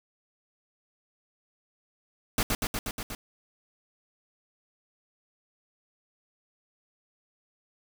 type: noise with echo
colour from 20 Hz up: pink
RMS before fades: -25 dBFS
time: 2.38-2.43 s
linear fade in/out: 2 ms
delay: 120 ms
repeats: 6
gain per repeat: -2 dB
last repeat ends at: 3.15 s
effects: none